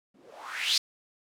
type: noise with low-pass filter sweep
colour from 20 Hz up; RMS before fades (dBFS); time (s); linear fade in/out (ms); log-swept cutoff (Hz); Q
violet; -32; 0.14-0.78; 5; 230 to 4800; 3.9
effects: none